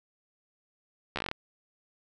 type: slowing click train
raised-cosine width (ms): 0.3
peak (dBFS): -16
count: 9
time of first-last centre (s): 1.16-1.314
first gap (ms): 13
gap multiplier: 1.11
effects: none